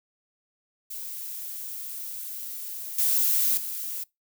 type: noise with level steps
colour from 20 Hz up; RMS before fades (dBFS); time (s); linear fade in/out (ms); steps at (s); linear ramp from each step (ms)
violet; -36 / -23 / -33; 0.9-4.04; 10; 2.98 / 3.57; 5
effects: noise-tail reverb RT60 0.2 s tail -24 dB re dry